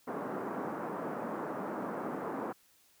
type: band-pass noise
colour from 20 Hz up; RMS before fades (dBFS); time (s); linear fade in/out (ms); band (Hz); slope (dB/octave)
pink; -38; 0.07-2.53; 10; 200 to 1300; 24
effects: white hiss -66 dBFS RMS until 3 s